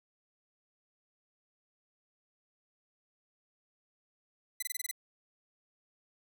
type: tone bursts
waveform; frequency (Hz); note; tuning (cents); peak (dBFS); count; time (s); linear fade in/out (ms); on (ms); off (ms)
5% pulse; 2011; B6; +31; -23; 7; 4.6-4.913; 5; 25; 23
effects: none